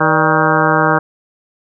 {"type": "harmonic tone with a mistuned harmonic", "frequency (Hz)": 157.7, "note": "D#3", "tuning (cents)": 24, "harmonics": [1, 2, 3, 4, 5, 6, 7, 8, 9, 10], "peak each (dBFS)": [-19, -19, -19, -19, -19, -19, -19, -19, -19, -19], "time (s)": [0, 0.99], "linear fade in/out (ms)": 10, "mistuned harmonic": 4, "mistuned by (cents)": -86, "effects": []}